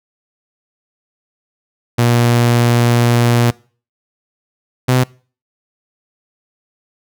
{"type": "tone pair in turn", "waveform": "sawtooth", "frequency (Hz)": [119.4, 127.03], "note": ["A#2", "B2"], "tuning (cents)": [42, 49], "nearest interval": "minor second", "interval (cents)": 107, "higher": "second", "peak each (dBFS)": -6, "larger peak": "neither", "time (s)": [[1.98, 3.51], [4.88, 5.04]], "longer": "first", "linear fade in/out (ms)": 10, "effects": ["noise-tail reverb RT60 0.4 s tail -23 dB re dry"]}